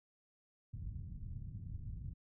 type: low-pass noise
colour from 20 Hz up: white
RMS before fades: -45 dBFS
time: 0.73-2.14 s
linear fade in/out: 10 ms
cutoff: 130 Hz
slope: 24 dB/octave
effects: none